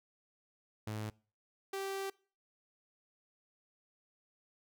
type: tone pair in turn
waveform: sawtooth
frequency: 107.5 / 389.8 Hz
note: A2 / G4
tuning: -40 / -10 cents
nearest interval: octave + minor seventh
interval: 2230 cents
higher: second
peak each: -34 / -33 dBFS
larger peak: second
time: 0.87-1.1 / 1.73-2.1 s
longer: second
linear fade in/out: 5 ms
effects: noise-tail reverb RT60 0.4 s tail -24 dB re dry